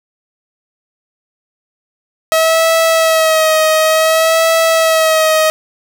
sawtooth tone with vibrato, 641 Hz, E5, 49 cents flat, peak -5 dBFS, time 2.32-5.5 s, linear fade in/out 0 ms, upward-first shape sine, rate 0.56 Hz, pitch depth 33 cents each way, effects none

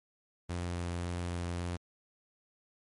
sawtooth tone with vibrato, 87.31 Hz, F2, in tune, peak -30 dBFS, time 0.49-1.77 s, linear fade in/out 10 ms, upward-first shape triangle, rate 1.8 Hz, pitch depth 12 cents each way, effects MP3 48 kbps

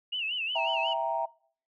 sine tone with vibrato, 2794 Hz, F7, in tune, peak -29 dBFS, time 0.12-0.94 s, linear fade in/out 10 ms, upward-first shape sine, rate 5.5 Hz, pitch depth 140 cents each way
sine chord, E diminished, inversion none, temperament equal, 659.3 / 784 / 932.3 Hz, E5 / G5 / Bb5, 0 / 0 / 0 cents, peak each -30 / -33 / -30 dBFS, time 0.55-1.26 s, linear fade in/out 10 ms
effects noise-tail reverb RT60 0.5 s tail -22 dB re dry + tanh soft clip ceiling -16 dBFS

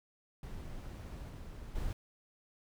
brown noise with level steps, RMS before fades -44 / -46 / -38 dBFS, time 0.43-1.93 s, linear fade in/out 2 ms, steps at 1.29 / 1.75 s, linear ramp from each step 10 ms, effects none

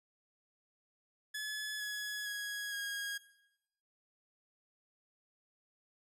sawtooth tone with pitch steps, 1711 / 1686.5 / 1662.3 / 1638.5 Hz, A6 / G#6 / G#6 / G#6, -49 / +26 / +1 / -24 cents, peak -34 dBFS, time 1.34-3.18 s, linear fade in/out 10 ms, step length 460 ms, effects noise-tail reverb RT60 0.9 s tail -17 dB re dry + resampled to 32000 Hz

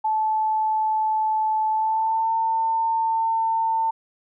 sine tone with pitch glide, 870 to 899.6 Hz, A5 to A5, -20 to +38 cents, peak -19 dBFS, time 0.04-3.91 s, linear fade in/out 10 ms, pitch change +58 cents, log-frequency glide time 1.7-2.3 s, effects none

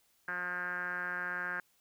5% pulse tone with low-pass filter, 178.5 Hz, F3, 38 cents sharp, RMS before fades -37 dBFS, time 0.28-1.6 s, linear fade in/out 2 ms, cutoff 1600 Hz, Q 9, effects white hiss -71 dBFS RMS until 1.8 s

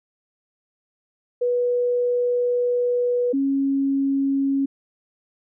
sine tone pair in turn, 488.7 / 274.3 Hz, B4 / C#4, -18 / -18 cents, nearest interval minor seventh, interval 1000 cents, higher first, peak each -18 dBFS, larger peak neither, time 1.41-3.33 / 3.33-4.66 s, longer first, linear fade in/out 10 ms, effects none

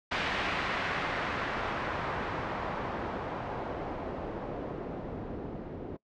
white noise with low-pass filter sweep, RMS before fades -35 dBFS, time 0.11-5.97 s, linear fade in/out 10 ms, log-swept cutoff 2400 to 350 Hz, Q 0.94, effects noise-tail reverb RT60 0.1 s tail -22 dB re dry + low-pass 5000 Hz 12 dB/octave

